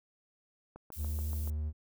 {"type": "click train", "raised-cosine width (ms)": 1, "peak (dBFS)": -34, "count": 6, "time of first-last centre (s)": [0.76, 1.475], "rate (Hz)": 6.99}
{"type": "noise", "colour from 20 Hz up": "violet", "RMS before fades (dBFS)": -47, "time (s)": [0.92, 1.5], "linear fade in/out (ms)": 2}
{"type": "tone", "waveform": "triangle", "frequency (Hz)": 76.1, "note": "D#2", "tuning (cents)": -38, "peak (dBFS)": -30, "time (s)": [0.96, 1.73], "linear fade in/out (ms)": 50}
{"effects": []}